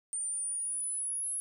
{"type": "exponential sweep", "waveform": "sine", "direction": "up", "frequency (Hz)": [8930, 10780], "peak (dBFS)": -32, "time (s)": [0.13, 1.4], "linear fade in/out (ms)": 0, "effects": []}